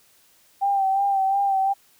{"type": "tone with vibrato", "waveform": "sine", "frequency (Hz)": 784, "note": "G5", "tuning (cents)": 0, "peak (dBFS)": -18, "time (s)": [0.61, 1.74], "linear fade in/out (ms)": 20, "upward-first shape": "sine", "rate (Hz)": 2.8, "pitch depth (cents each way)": 38, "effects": ["white hiss -58 dBFS RMS until 1.99 s"]}